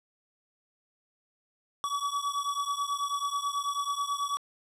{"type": "beating tone pair", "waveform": "square", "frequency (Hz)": [1135, 1144.2], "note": ["C#6", "D6"], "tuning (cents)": [41, -45], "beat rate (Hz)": 9.2, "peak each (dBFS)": [-32, -34], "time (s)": [1.84, 4.37], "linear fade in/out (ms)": 0, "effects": ["low-pass 10000 Hz 12 dB/octave"]}